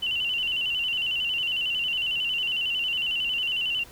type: tone with vibrato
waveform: sine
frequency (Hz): 2887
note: F#7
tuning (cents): -43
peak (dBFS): -24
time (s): 0.02-3.84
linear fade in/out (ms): 10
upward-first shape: square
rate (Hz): 11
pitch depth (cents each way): 70
effects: pink hiss -49 dBFS RMS until 3.91 s